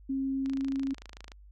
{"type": "tone with pitch glide", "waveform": "sine", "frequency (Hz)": [269.1, 271.3], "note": ["C4", "C#4"], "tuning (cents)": [49, -37], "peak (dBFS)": -28, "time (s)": [0.09, 0.94], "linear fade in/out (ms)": 10, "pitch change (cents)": 14, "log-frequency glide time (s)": [0.43, 0.65]}
{"type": "click train", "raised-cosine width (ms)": 0.2, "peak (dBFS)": -28, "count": 24, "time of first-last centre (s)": [0.46, 1.318], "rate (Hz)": 26.8}
{"effects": ["added 50 Hz sine -50 dBFS peak until 1.51 s"]}